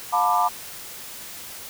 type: chord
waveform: sine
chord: B half-diminished seventh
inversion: second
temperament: just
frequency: 711.2 / 889 / 987.8 / 1185.3 Hz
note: F5 / A5 / B5 / D6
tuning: +31 / +18 / 0 / +16 cents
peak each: -23 dBFS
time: 0.12-0.49 s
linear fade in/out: 20 ms
effects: white hiss -38 dBFS RMS until 1.69 s